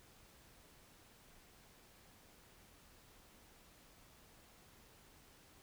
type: silence
effects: pink hiss -64 dBFS RMS until 5.62 s